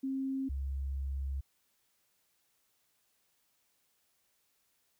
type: tone pair in turn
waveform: sine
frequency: 267.6 / 67.99 Hz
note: C4 / C#2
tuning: +39 / -33 cents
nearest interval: 2 octaves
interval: 2372 cents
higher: first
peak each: -32 / -33 dBFS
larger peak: first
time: 0.03-0.49 / 0.49-1.41 s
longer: second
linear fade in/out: 10 ms
effects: white hiss -75 dBFS RMS until 4.99 s